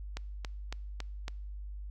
click train, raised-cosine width 0.2 ms, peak -21 dBFS, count 5, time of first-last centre 0.17-1.281 s, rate 3.6 Hz, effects noise-tail reverb RT60 0.7 s tail -25 dB re dry + added 50 Hz sine -39 dBFS peak until 1.9 s

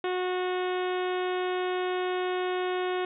harmonic tone, 365.2 Hz, F#4, 23 cents flat, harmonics 1 / 2 / 3 / 4 / 5 / 6 / 7 / 8 / 9 / 10, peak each -28 / -34 / -38 / -40 / -42 / -44 / -45 / -46 / -47 / -48 dBFS, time 0.04-3.05 s, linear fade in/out 2 ms, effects none

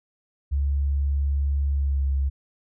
sine tone with pitch glide, 70.2 to 68.4 Hz, C#2 to C#2, +22 to -23 cents, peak -20 dBFS, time 0.51-2.3 s, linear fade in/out 20 ms, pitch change -45 cents, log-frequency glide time 1.73-2.06 s, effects none

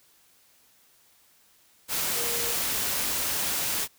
sine tone in noise, 471.2 Hz, A#4, 19 cents sharp, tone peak -36 dBFS, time 2.14-2.56 s, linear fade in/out 50 ms, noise white, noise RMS -28 dBFS, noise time 1.88-3.88 s, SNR -11 dB, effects white hiss -61 dBFS RMS until 3.98 s

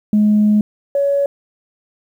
sine tone pair in turn, 210.6 / 562.2 Hz, G#3 / C#5, +24 / +24 cents, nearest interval octave + perfect fourth, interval 1700 cents, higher second, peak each -8 / -12 dBFS, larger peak first, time 0.13-0.61 / 0.95-1.26 s, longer first, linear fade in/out 2 ms, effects tanh soft clip ceiling -6 dBFS + 8-bit

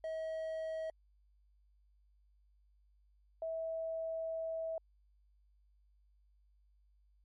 triangle / sine tone pair in turn, 640 / 650.4 Hz, D#5 / E5, +49 / -23 cents, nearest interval unison, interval 28 cents, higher second, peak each -35 / -36 dBFS, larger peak first, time 0.04-0.9 / 3.42-4.78 s, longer second, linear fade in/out 2 ms, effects added 50 Hz sine -66 dBFS peak until 7.24 s + MP3 48 kbps

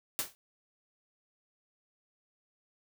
white noise with exponential decay, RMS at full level -29 dBFS, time 0.19-0.35 s, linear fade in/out 0 ms, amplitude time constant 34 ms, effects none

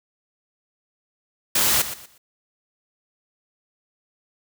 white noise with echo, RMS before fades -19 dBFS, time 1.55-1.82 s, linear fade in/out 5 ms, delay 120 ms, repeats 3, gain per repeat -12 dB, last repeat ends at 2.18 s, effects none

